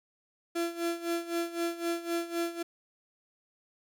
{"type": "tone with tremolo", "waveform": "35% pulse", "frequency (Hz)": 339, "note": "E4", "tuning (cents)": 49, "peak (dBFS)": -26, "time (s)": [0.55, 2.63], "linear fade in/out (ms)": 10, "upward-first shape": "sine", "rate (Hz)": 3.9, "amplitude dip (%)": 80, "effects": []}